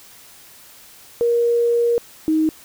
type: tone pair in turn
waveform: sine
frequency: 472 / 314.2 Hz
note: A#4 / D#4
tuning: +22 / +17 cents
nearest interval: perfect fifth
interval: 705 cents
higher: first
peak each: -14 dBFS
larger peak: neither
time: 1.21-1.98 / 2.28-2.49 s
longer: first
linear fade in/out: 0 ms
effects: white hiss -45 dBFS RMS until 2.64 s